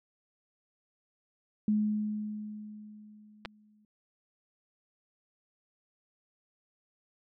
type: tone with exponential decay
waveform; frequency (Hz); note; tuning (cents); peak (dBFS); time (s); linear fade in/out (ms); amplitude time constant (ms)
sine; 211.6; G#3; +33; -23; 1.68-3.85; 2; 470
type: clicks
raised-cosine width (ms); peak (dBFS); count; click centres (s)
0.3; -22; 2; 3.451 / 3.457
effects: none